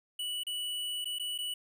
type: tone with dropouts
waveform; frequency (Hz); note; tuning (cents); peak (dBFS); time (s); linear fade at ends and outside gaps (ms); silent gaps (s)
square; 2952; F#7; -5; -34; 0.19-1.54; 5; 0.435-0.467 / 1.045-1.055 / 1.186-1.196 / 1.379-1.386
effects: none